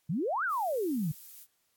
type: exponential two-way sweep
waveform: sine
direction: up then down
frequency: 140 to 1603 to 140 Hz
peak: -28 dBFS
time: 0.09-1.12 s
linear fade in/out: 10 ms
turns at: 0.44 s
type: noise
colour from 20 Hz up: violet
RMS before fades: -48 dBFS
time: 0.48-1.47 s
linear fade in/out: 50 ms
effects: white hiss -74 dBFS RMS until 1.76 s + AAC 64 kbps